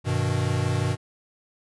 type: chord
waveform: square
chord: G augmented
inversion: none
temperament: equal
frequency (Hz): 98 / 123.47 / 155.56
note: G2 / B2 / D#3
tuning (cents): 0 / 0 / 0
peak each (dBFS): -27 / -26 / -30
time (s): 0.04-0.97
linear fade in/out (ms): 50
effects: resampled to 24000 Hz